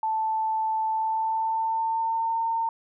sine tone with pitch glide, 880 to 910 Hz, A5 to A#5, 0 to -42 cents, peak -23 dBFS, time 0.03-2.69 s, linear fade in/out 2 ms, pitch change +58 cents, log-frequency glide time 0.88-2.41 s, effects none

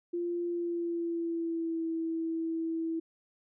sine tone with pitch glide, 346.5 to 327.1 Hz, F4 to E4, -14 to -13 cents, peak -30 dBFS, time 0.13-3 s, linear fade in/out 10 ms, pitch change -99 cents, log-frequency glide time 0.47-1.85 s, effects none

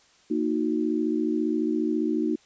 sine chord, D# minor, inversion second, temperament equal with one note detuned, 233.1 / 311.1 / 365.7 Hz, A#3 / D#4 / F#4, 0 / 0 / -20 cents, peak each -28 / -25 / -29 dBFS, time 0.3-2.36 s, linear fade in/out 10 ms, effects white hiss -59 dBFS RMS until 2.45 s + resampled to 16000 Hz

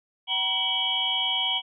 sine tone cluster, 758 / 956 / 2277 / 2994 / 3255 Hz, F#5 / A#5 / C#7 / F#7 / G#7, +42 / +43 / +46 / +20 / -36 cents, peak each -35 / -35 / -34 / -27 / -26 dBFS, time 0.27-1.62 s, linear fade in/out 50 ms, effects none

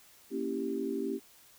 sine chord, A# diminished seventh, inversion none, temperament equal, 233.1 / 277.2 / 329.6 / 392 Hz, A#3 / C#4 / E4 / G4, 0 / 0 / 0 / 0 cents, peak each -38 / -36 / -39 / -35 dBFS, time 0.3-1.2 s, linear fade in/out 50 ms, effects white hiss -59 dBFS RMS until 1.58 s

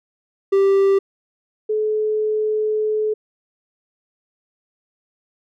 triangle / sine tone pair in turn, 392 / 429.4 Hz, G4 / A4, 0 / -42 cents, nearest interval major second, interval 158 cents, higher second, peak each -10 / -17 dBFS, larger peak first, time 0.52-0.99 / 1.69-3.14 s, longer second, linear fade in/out 10 ms, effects none

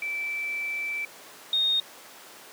sine tone pair in turn, 2326 / 3702 Hz, D7 / A#7, -17 / -13 cents, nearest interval minor sixth, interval 804 cents, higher second, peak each -28 / -21 dBFS, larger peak second, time 0.02-1.05 / 1.53-1.8 s, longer first, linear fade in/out 2 ms, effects pink hiss -46 dBFS RMS until 2.52 s + high-pass 400 Hz 12 dB/octave

